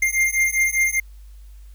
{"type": "beating tone pair", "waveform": "square", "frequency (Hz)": [2106, 2111], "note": ["C7", "C7"], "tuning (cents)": [11, 15], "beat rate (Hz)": 5, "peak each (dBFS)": -21, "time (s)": [0.02, 1], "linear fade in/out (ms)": 5, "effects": ["added 50 Hz sine -39 dBFS peak until 1.74 s", "white hiss -60 dBFS RMS until 1.74 s"]}